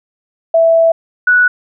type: tone pair in turn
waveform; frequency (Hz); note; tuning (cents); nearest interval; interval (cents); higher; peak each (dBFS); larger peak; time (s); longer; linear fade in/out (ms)
sine; 659.3 / 1473.7; E5 / F#6; 0 / -7; octave + major second; 1393; second; -6; neither; 0.54-0.92 / 1.27-1.48; first; 5
effects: none